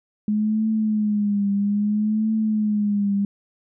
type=tone with vibrato; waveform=sine; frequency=209.6 Hz; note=G#3; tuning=16 cents sharp; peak=-18 dBFS; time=0.28-3.25 s; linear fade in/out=2 ms; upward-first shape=triangle; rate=0.61 Hz; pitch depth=87 cents each way; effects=none